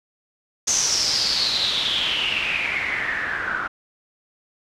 white noise with low-pass filter sweep, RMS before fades -23 dBFS, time 0.67-3.68 s, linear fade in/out 10 ms, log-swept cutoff 6400 to 1400 Hz, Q 8.2, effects none

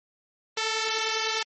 5% pulse beating tone pair, 440 / 450 Hz, A4 / A4, 0 / +39 cents, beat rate 10 Hz, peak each -15 / -20 dBFS, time 0.57-1.43 s, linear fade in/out 5 ms, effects MP3 32 kbps

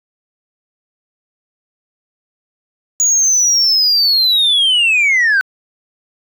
sine linear sweep, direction down, 6840 to 1498 Hz, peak -7 dBFS, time 3-5.41 s, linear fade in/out 0 ms, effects tanh soft clip ceiling -8 dBFS

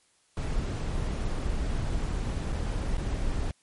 brown noise with dropouts, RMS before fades -29 dBFS, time 0.37-3.51 s, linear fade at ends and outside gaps 1 ms, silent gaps 2.523-2.528 / 2.97-2.98 s, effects white hiss -66 dBFS RMS until 3.62 s + MP3 48 kbps

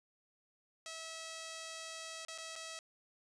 5% pulse tone with dropouts, 648 Hz, E5, 30 cents flat, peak -33 dBFS, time 0.86-2.79 s, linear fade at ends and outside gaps 1 ms, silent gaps 2.25-2.283 / 2.378-2.384 / 2.556-2.561 s, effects resampled to 22050 Hz

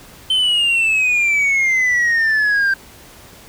sine exponential sweep, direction down, 3096 to 1568 Hz, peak -10 dBFS, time 0.3-2.74 s, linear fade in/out 5 ms, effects tanh soft clip ceiling -12 dBFS + pink hiss -42 dBFS RMS until 3.48 s

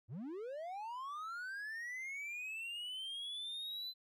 triangle linear sweep, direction up, 91.5 to 4054 Hz, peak -40 dBFS, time 0.08-3.94 s, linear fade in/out 50 ms, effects none

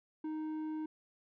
square tone with low-pass filter, 311.1 Hz, D#4, in tune, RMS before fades -39 dBFS, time 0.24-0.86 s, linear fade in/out 5 ms, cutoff 790 Hz, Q 0.6, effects none

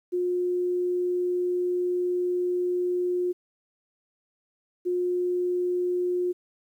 sine tone pair in turn, 357.9 / 357.9 Hz, F4 / F4, +42 / +42 cents, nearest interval unison, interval 0 cents, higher neither, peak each -23 dBFS, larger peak neither, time 0.12-3.33 / 4.85-6.33 s, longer first, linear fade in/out 20 ms, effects 10-bit

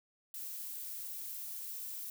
violet noise, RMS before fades -43 dBFS, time 0.34-2.1 s, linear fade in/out 2 ms, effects none

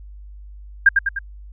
sine tone with echo, 1603 Hz, G6, 38 cents sharp, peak -6 dBFS, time 0.86-0.89 s, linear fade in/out 5 ms, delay 100 ms, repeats 3, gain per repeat -5 dB, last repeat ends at 1.19 s, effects added 50 Hz sine -36 dBFS peak until 1.52 s

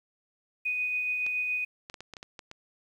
sine tone with tremolo, 2489 Hz, D#7, in tune, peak -26 dBFS, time 0.65-1.65 s, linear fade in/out 10 ms, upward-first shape sine, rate 7.1 Hz, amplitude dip 25%
clicks, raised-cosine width 0.2 ms, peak -25 dBFS, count 9, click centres 1.265 / 1.899 / 1.942 / 2.006 / 2.137 / 2.168 / 2.229 / 2.392 / 2.514 s
effects 10-bit

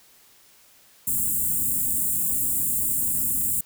white band-stop noise, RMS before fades -24 dBFS, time 1.07-3.61 s, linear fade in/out 5 ms, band 300 to 7300 Hz, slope 96 dB/octave, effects white hiss -55 dBFS RMS until 3.65 s

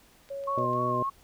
click train, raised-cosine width 0.2 ms, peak -36 dBFS, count 4, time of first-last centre 0.29-0.733 s, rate 6.77 Hz
sine tone, 554.4 Hz, C#5, in tune, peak -33 dBFS, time 0.3-0.66 s, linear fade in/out 10 ms
sine tone with vibrato, 1085 Hz, C#6, 37 cents flat, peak -27 dBFS, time 0.47-1.1 s, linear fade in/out 10 ms, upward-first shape sine, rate 3.4 Hz, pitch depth 45 cents each way
harmonic tone, 123.47 Hz, B2, in tune, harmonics 1 / 2 / 3 / 4 / 5, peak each -34 / -35 / -34 / -38 / -33 dBFS, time 0.57-1.03 s, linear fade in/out 5 ms
effects pink hiss -59 dBFS RMS until 1.23 s

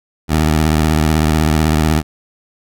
15% pulse tone with vibrato, 77.78 Hz, D#2, in tune, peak -5 dBFS, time 0.28-2.03 s, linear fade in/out 50 ms, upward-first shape sine, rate 16 Hz, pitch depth 82 cents each way, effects none

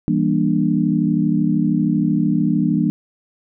sine chord, E half-diminished seventh, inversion none, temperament just, 164.81 / 197.78 / 237.3 / 296.7 Hz, E3 / G3 / Bb3 / D4, 0 / +16 / +31 / +18 cents, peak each -20 dBFS, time 0.08-2.9 s, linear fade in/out 0 ms, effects none

